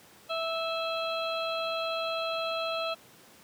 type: harmonic tone with a mistuned harmonic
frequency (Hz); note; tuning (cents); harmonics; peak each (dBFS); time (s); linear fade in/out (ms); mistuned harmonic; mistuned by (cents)
656; E5; -9; 1 / 2 / 4 / 5 / 6; -32 / -35 / -38 / -39 / -40; 0.29-2.95; 20; 6; +51
effects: pink hiss -55 dBFS RMS until 3.43 s + high-pass 150 Hz 12 dB/octave